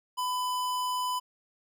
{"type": "tone", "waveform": "square", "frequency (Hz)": 1001, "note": "B5", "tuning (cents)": 23, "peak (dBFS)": -29, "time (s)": [0.17, 1.2], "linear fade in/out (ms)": 20, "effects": []}